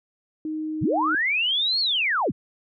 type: tone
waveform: sine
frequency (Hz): 311.1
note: D#4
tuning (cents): 0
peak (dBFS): -26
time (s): 0.45-1.15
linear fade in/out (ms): 2
type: linear two-way sweep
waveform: sine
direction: up then down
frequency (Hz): 57.4 to 4435 to 57.4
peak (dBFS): -20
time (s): 0.81-2.32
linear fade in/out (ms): 20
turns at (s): 1.8
effects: none